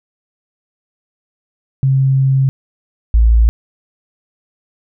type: tone pair in turn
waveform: sine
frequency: 134.2 / 56.42 Hz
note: C3 / A1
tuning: +44 / +44 cents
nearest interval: octave + minor third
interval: 1500 cents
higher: first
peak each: -9 / -6 dBFS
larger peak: second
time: 1.83-2.49 / 3.14-3.49 s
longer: first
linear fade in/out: 0 ms
effects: none